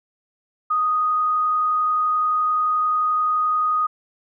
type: tone with frequency modulation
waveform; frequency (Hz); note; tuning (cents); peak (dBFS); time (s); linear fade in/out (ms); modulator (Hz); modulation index
sine; 1243; D#6; -2; -17; 0.7-3.87; 10; 31.5; 0.29
effects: none